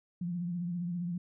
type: tone with vibrato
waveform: sine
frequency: 174.61 Hz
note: F3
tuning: in tune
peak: -32 dBFS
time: 0.21-1.18 s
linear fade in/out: 5 ms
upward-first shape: triangle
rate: 15 Hz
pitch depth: 68 cents each way
effects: none